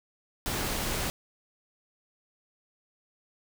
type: noise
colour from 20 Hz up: pink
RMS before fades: -31 dBFS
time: 0.46-1.1 s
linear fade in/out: 0 ms
effects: none